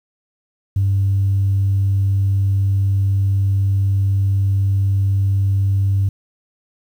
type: tone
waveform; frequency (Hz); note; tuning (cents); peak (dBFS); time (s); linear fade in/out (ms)
sine; 98; G2; 0; -12; 0.76-6.09; 5
effects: tanh soft clip ceiling -10 dBFS + 8-bit